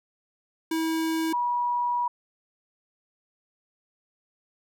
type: tone pair in turn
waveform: square / sine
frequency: 323.1 / 968.2 Hz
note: E4 / B5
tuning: -35 / -35 cents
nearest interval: octave + perfect fifth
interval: 1900 cents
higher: second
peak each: -25 / -23 dBFS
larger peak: second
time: 0.71-1.33 / 1.33-2.08 s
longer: second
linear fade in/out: 5 ms
effects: none